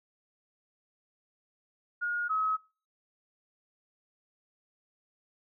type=tone pair in turn; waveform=sine; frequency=1432 / 1279.6 Hz; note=F6 / D#6; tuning=+43 / +48 cents; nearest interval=major second; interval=195 cents; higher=first; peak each=-28 / -26 dBFS; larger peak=second; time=2.01-2.29 / 2.29-2.57 s; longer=neither; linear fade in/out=20 ms; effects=noise-tail reverb RT60 0.4 s tail -26 dB re dry